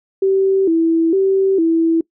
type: tone with vibrato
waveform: sine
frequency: 356.1 Hz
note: F4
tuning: 34 cents sharp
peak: -11 dBFS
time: 0.22-2.01 s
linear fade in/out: 5 ms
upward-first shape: square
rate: 1.1 Hz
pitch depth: 140 cents each way
effects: noise-tail reverb RT60 0.1 s tail -22 dB re dry